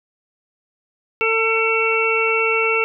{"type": "harmonic tone", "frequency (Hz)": 448.6, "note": "A4", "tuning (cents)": 34, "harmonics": [1, 2, 3, 5, 6], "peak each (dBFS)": [-20, -29, -23, -22, -20], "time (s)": [1.21, 2.84], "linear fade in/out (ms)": 0, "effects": []}